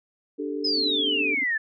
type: chord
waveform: sine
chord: D suspended fourth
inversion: none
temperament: equal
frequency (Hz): 293.7 / 392 / 440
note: D4 / G4 / A4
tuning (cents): 0 / 0 / 0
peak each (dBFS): -30 / -33 / -32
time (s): 0.38-1.35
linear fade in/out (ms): 20
type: exponential sweep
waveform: sine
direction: down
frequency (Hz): 5190 to 1720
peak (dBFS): -22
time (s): 0.64-1.58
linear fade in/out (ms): 10
type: tone bursts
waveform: sine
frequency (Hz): 273.6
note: C#4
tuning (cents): -23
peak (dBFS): -31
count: 16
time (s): 0.77-1.437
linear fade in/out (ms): 5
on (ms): 22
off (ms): 21
effects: none